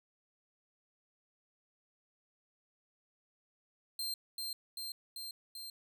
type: tone with echo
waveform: sawtooth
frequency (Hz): 4163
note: C8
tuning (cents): -10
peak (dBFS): -33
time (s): 3.99-4.14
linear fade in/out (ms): 2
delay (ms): 390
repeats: 4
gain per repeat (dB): -2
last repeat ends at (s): 5.7
effects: none